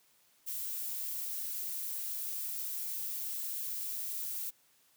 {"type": "noise", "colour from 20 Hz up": "violet", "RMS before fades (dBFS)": -38, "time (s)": [0.46, 4.51], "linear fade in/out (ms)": 20, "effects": ["white hiss -68 dBFS RMS until 4.96 s", "high-pass 80 Hz 12 dB/octave"]}